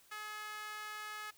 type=tone with high-pass filter; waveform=sawtooth; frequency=424.4 Hz; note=G#4; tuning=38 cents sharp; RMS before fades=-45 dBFS; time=0.11-1.31 s; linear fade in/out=10 ms; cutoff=1400 Hz; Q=2.4; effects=white hiss -65 dBFS RMS until 1.37 s